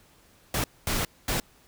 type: noise bursts at uneven times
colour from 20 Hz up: pink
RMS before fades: -27 dBFS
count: 3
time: 0.54-0.64 / 0.87-1.05 / 1.28-1.4 s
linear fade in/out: 2 ms
effects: pink hiss -59 dBFS RMS until 1.67 s